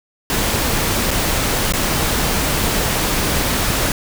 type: noise with dropouts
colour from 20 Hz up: pink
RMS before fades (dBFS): -18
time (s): 0.3-3.92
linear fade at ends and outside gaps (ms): 1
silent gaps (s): 1.107-1.112 / 1.723-1.736
effects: none